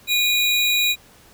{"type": "tone pair together", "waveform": "square", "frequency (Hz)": [2449, 3888], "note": ["D#7", "B7"], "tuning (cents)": [-28, -28], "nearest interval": "minor sixth", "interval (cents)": 800, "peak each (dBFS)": -20, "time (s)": [0.07, 0.96], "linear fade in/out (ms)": 50, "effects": ["pink hiss -50 dBFS RMS until 1.33 s"]}